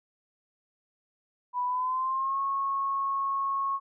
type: tone with pitch glide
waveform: sine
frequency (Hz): 987.8 to 1096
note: B5 to C#6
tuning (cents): 0 to -20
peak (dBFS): -26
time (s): 1.53-3.8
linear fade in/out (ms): 50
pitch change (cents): +180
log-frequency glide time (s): 1.65-2.4
effects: none